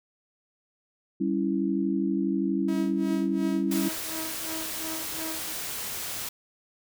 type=chord; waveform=sine; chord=C# diminished; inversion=second; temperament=equal; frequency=196 / 277.2 / 329.6 Hz; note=G3 / C#4 / E4; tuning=0 / 0 / 0 cents; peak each=-28 dBFS; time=1.2-3.89 s; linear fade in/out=10 ms
type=tone with tremolo; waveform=sawtooth; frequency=320.3 Hz; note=E4; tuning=50 cents flat; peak=-30 dBFS; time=2.68-5.53 s; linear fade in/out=5 ms; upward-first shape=sine; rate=2.8 Hz; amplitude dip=90%
type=noise; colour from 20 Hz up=white; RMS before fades=-34 dBFS; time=3.71-6.29 s; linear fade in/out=5 ms
effects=none